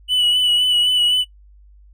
triangle tone with vibrato, 2960 Hz, F#7, in tune, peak -12 dBFS, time 0.08-1.25 s, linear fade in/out 50 ms, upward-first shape sine, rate 3.9 Hz, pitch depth 28 cents each way, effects noise-tail reverb RT60 0.1 s tail -19 dB re dry + added 50 Hz sine -44 dBFS peak until 1.93 s

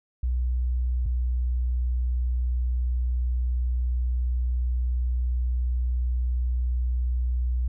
sine tone pair in turn, 61.74 / 61.43 Hz, B1 / B1, 0 / -9 cents, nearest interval unison, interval 9 cents, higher first, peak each -22 dBFS, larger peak neither, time 0.23-1.06 / 1.06-7.68 s, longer second, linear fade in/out 5 ms, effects none

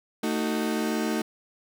35% pulse chord, D# diminished, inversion second, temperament just, 224 / 311.1 / 373.4 Hz, A3 / D#4 / F#4, +31 / 0 / +16 cents, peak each -26 / -28 / -31 dBFS, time 0.23-1.22 s, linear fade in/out 5 ms, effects none

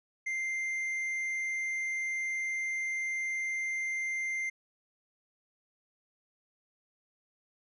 sine tone with tanh clipping, 2093 Hz, C7, in tune, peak -32 dBFS, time 0.26-4.5 s, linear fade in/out 10 ms, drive 5 dB, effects none

